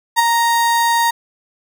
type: tone with ADSR envelope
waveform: 35% pulse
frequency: 932.3 Hz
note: A#5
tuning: in tune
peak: -6 dBFS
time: 0.16-1.11 s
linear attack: 31 ms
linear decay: 16 ms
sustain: -5 dB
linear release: 10 ms
effects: none